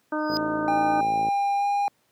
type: harmonic tone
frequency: 305.8 Hz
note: D#4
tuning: 30 cents flat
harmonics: 1 / 2 / 3 / 4 / 5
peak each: -27 / -30 / -32 / -33 / -34 dBFS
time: 0.12-1.01 s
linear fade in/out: 5 ms
type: tone with exponential growth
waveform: triangle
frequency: 4978 Hz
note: D#8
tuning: in tune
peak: -22 dBFS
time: 0.19-0.37 s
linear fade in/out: 0 ms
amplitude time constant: 38 ms
type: click train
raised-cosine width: 2 ms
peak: -19 dBFS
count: 55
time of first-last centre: 0.3-1.285 s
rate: 54.8 Hz
type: tone with pitch glide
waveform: triangle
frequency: 802 to 809.9 Hz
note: G5 to G#5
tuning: +39 to -44 cents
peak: -19 dBFS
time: 0.68-1.88 s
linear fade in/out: 0 ms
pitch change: +17 cents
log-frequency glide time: 1.57-1.65 s
effects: pink hiss -67 dBFS RMS until 2.11 s + high-pass 150 Hz 12 dB/octave